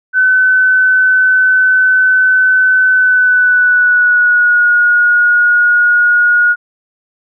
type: tone with pitch glide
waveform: sine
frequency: 1514 to 1443.1 Hz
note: F#6 to F#6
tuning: +39 to -44 cents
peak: -6 dBFS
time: 0.13-6.56 s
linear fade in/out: 50 ms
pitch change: -83 cents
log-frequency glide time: 2.91-4.69 s
effects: none